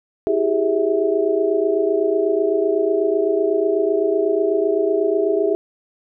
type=tone cluster; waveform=sine; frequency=329.2 / 387.8 / 415.8 / 652 Hz; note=E4 / G4 / G#4 / E5; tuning=-2 / -19 / +2 / -19 cents; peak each=-24 / -20 / -19 / -23 dBFS; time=0.27-5.55 s; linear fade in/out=0 ms; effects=none